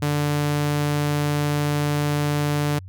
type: tone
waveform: sawtooth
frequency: 146.83 Hz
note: D3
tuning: in tune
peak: -16 dBFS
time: 0.02-2.79 s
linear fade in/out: 5 ms
effects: added 93 Hz sine -36 dBFS peak until 2.88 s